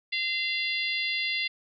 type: harmonic tone with a mistuned harmonic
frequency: 689 Hz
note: F5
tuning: 24 cents flat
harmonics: 3 / 4 / 5 / 6 / 7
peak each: -30 / -32 / -34 / -36 / -37 dBFS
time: 0.12-1.48 s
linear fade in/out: 10 ms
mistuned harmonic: 7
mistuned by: -27 cents
effects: none